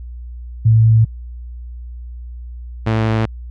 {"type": "tone pair in turn", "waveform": ["sine", "sawtooth"], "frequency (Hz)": [111.9, 111], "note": ["A2", "A2"], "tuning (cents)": [30, 16], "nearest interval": "unison", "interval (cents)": 14, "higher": "first", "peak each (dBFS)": [-7, -10], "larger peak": "first", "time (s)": [[0.65, 1.05], [2.86, 3.26]], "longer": "neither", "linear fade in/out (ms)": 10, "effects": ["added 60 Hz sine -28 dBFS peak until 3.5 s", "low-pass 3000 Hz 12 dB/octave"]}